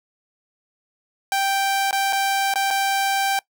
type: tone with dropouts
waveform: sawtooth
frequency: 784 Hz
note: G5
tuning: in tune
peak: -15 dBFS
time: 1.32-3.39 s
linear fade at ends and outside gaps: 1 ms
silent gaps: 1.91-1.928 / 2.126-2.13 / 2.539-2.557 / 2.705-2.709 s
effects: noise-tail reverb RT60 0.1 s tail -22 dB re dry